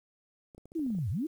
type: clicks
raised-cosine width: 2 ms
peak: -38 dBFS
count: 9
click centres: 0.548 / 0.58 / 0.656 / 0.719 / 0.794 / 0.864 / 0.904 / 0.95 / 0.986 s
type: linear two-way sweep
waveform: sine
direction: down then up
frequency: 343.4 to 82.2 to 343.4 Hz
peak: -29 dBFS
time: 0.75-1.27 s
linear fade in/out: 10 ms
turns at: 1.1 s
effects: 10-bit